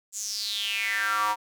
square tone with high-pass filter sweep, 105.6 Hz, G#2, 29 cents sharp, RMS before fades -28 dBFS, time 0.12-1.36 s, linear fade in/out 50 ms, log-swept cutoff 7500 to 920 Hz, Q 6.6, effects none

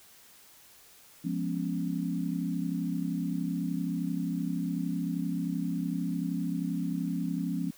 sine chord, C# dominant seventh, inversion first, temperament equal, 174.61 / 207.7 / 246.9 / 277.2 Hz, E#3 / G#3 / B3 / C#4, 0 / 0 / 0 / 0 cents, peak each -32 / -37 / -36 / -34 dBFS, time 1.24-7.71 s, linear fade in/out 10 ms, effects white hiss -56 dBFS RMS until 7.77 s

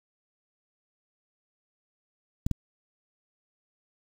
clicks, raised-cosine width 5 ms, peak -14 dBFS, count 2, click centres 2.465 / 2.513 s, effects 7-bit

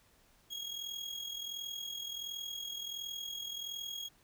35% pulse tone with amplitude modulation, 3291 Hz, G#7, 16 cents flat, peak -35 dBFS, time 0.5-4.09 s, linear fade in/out 20 ms, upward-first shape sine, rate 41.4 Hz, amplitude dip 60%, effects pink hiss -67 dBFS RMS until 4.23 s

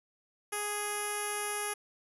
10% pulse tone with low-pass filter, 415.3 Hz, G#4, in tune, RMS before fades -35 dBFS, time 0.52-1.74 s, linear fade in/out 10 ms, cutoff 11000 Hz, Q 7.6, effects none

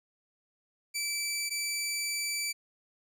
15% pulse tone pair in turn, 2320 / 2320 Hz, D7 / D7, -22 / -22 cents, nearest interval unison, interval 0 cents, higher neither, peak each -24 dBFS, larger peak neither, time 0.94-1.5 / 1.5-2.53 s, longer second, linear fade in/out 20 ms, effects none

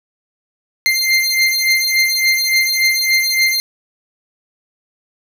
25% pulse beating tone pair, 2093 / 2096.5 Hz, C7 / C7, 0 / +3 cents, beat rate 3.5 Hz, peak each -12 dBFS, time 0.86-3.6 s, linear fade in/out 0 ms, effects none

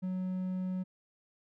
triangle tone, 185 Hz, F#3, in tune, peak -30 dBFS, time 0.02-0.84 s, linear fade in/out 20 ms, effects none

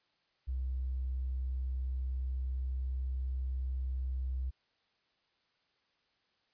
triangle tone with tanh clipping, 64.3 Hz, C2, 30 cents flat, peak -32 dBFS, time 0.47-4.51 s, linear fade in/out 20 ms, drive 3 dB, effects white hiss -75 dBFS RMS until 6.53 s + resampled to 11025 Hz

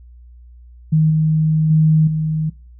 sine tone with level steps, 156.6 Hz, D#3, 11 cents sharp, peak -10 / -12 / -9 / -16 dBFS, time 0.92-2.5 s, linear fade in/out 10 ms, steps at 1.1 / 1.7 / 2.07 s, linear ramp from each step 5 ms, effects noise-tail reverb RT60 0.4 s tail -23 dB re dry + added 60 Hz sine -39 dBFS peak until 2.79 s

